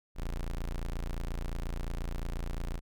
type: tone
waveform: 35% pulse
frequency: 28.54 Hz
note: A#0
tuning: 36 cents flat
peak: -31 dBFS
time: 0.15-2.81 s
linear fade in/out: 50 ms
effects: none